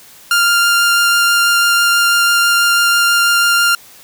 sawtooth tone with vibrato, 1396.9 Hz, F6, in tune, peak -6 dBFS, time 0.31-3.75 s, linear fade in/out 2 ms, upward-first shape triangle, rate 6.1 Hz, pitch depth 8 cents each way, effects white hiss -41 dBFS RMS until 4.03 s

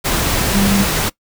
sine tone in noise, 198.2 Hz, G3, 19 cents sharp, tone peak -13 dBFS, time 0.53-0.85 s, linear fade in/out 20 ms, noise pink, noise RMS -17 dBFS, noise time 0.04-1.1 s, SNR +1 dB, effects noise-tail reverb RT60 0.1 s tail -21 dB re dry

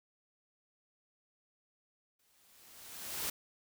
white noise with exponential growth, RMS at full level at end -35 dBFS, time 2.19-3.3 s, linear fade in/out 5 ms, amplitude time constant 240 ms, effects none

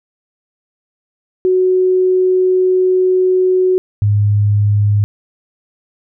sine tone pair in turn, 370 / 103.29 Hz, F#4 / G#2, 0 / -9 cents, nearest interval octave + minor seventh, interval 2209 cents, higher first, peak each -9 dBFS, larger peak neither, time 1.45-3.78 / 4.02-5.04 s, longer first, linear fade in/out 0 ms, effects none

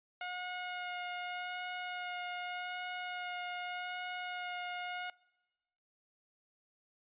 15% pulse tone with vibrato, 720 Hz, F#5, 47 cents flat, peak -32 dBFS, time 0.21-5.1 s, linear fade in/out 2 ms, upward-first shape sine, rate 0.84 Hz, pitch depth 11 cents each way, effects noise-tail reverb RT60 1.0 s tail -23 dB re dry + resampled to 8000 Hz

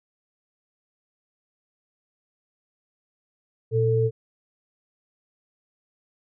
sine tone pair together, 117.65 / 444.2 Hz, A#2 / A4, +16 / +16 cents, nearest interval octave + major seventh, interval 2300 cents, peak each -21 / -21 dBFS, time 3.71-4.11 s, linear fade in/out 50 ms, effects none

